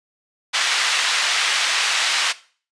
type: band-pass noise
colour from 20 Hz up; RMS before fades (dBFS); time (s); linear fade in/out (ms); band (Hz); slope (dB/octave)
white; -20; 0.53-2.33; 20; 1200 to 3900; 12
effects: noise-tail reverb RT60 0.4 s tail -17 dB re dry + resampled to 22050 Hz